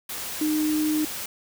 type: tone in noise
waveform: sine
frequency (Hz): 306.7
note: D#4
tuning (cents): -25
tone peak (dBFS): -21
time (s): 0.41-1.05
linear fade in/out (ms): 5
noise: white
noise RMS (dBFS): -33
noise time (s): 0.09-1.26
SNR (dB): +9
effects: none